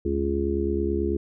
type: harmonic tone with a mistuned harmonic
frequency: 69.2 Hz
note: C#2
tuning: 2 cents flat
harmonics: 1 / 3 / 4 / 5 / 6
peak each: -28 / -31 / -33 / -26 / -29 dBFS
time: 0.05-1.17 s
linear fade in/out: 5 ms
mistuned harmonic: 1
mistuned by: +130 cents
effects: none

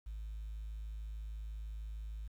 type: tone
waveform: sine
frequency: 53.2 Hz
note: G#1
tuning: 42 cents sharp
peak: -39 dBFS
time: 0.06-2.28 s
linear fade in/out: 10 ms
effects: tanh soft clip ceiling -38 dBFS + 11-bit

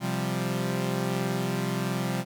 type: chord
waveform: sawtooth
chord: C suspended fourth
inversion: none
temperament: equal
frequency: 130.81 / 174.61 / 196 Hz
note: C3 / F3 / G3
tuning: 0 / 0 / 0 cents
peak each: -27 dBFS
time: 0-2.25 s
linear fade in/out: 50 ms
effects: none

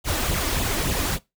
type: noise with flanger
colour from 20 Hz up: pink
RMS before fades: -24 dBFS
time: 0.04-1.19 s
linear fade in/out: 50 ms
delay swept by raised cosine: 0.26 to 3.46 ms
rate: 3.5 Hz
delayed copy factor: +0.65
effects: noise-tail reverb RT60 0.2 s tail -20 dB re dry

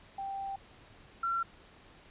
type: tone pair in turn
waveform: sine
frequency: 784 / 1361.2 Hz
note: G5 / F6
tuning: 0 / -45 cents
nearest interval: minor seventh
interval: 955 cents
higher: second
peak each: -35 / -29 dBFS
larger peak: second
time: 0.18-0.56 / 1.23-1.43 s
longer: first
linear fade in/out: 5 ms
effects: pink hiss -57 dBFS RMS until 2.1 s + resampled to 8000 Hz

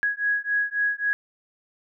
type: beating tone pair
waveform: sine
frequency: 1661.2 / 1664.9 Hz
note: G#6 / G#6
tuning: 0 / +4 cents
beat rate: 3.7 Hz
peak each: -25 dBFS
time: 0.03-1.13 s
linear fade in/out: 0 ms
effects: none

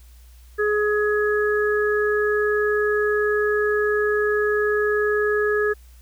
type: harmonic tone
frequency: 419.8 Hz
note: G#4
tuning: 19 cents sharp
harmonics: 1 / 3 / 4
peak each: -19 / -29 / -24 dBFS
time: 0.58-5.74 s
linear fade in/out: 20 ms
effects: added 60 Hz sine -44 dBFS peak until 6.01 s + white hiss -57 dBFS RMS until 6.01 s

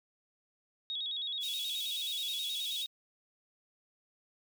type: tone with vibrato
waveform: sine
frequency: 3556 Hz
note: A7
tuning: 18 cents sharp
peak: -34 dBFS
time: 0.9-2.86 s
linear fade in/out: 0 ms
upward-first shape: square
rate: 9.4 Hz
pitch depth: 91 cents each way
type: high-pass noise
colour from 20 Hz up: pink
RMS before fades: -44 dBFS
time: 1.4-2.87 s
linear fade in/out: 50 ms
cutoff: 2500 Hz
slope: 96 dB/octave
effects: none

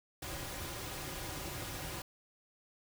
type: noise with comb filter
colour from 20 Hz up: pink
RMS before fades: -42 dBFS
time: 0.22-2.02 s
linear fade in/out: 5 ms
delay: 4.5 ms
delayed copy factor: -0.6
effects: none

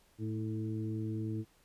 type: harmonic tone with a mistuned harmonic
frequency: 110 Hz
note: A2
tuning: in tune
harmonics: 1 / 2 / 3 / 4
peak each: -36 / -41 / -39 / -50 dBFS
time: 0.18-1.45 s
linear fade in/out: 50 ms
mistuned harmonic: 3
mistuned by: -19 cents
effects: pink hiss -67 dBFS RMS until 1.64 s + resampled to 32000 Hz

